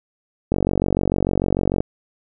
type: click train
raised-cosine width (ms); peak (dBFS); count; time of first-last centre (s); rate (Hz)
2; -5; 61; 0.52-1.805; 46.7
effects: none